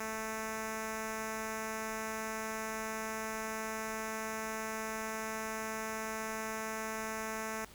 5% pulse tone with notch filter, 220 Hz, A3, in tune, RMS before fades -39 dBFS, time 0-7.65 s, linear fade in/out 5 ms, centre 3200 Hz, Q 1.5, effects pink hiss -56 dBFS RMS until 7.74 s

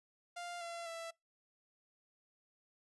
sawtooth tone with pitch steps, 698.5 / 681 / 663.9 Hz, F5 / F5 / E5, 0 / -44 / +12 cents, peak -39 dBFS, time 0.36-1.11 s, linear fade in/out 10 ms, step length 250 ms, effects noise-tail reverb RT60 0.2 s tail -25 dB re dry + resampled to 24000 Hz

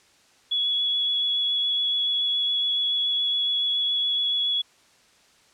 sine tone with vibrato, 3377 Hz, G#7, 28 cents sharp, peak -21 dBFS, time 0.51-4.62 s, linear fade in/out 10 ms, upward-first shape triangle, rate 7.1 Hz, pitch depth 11 cents each way, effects white hiss -58 dBFS RMS until 5.53 s + low-pass 7000 Hz 12 dB/octave

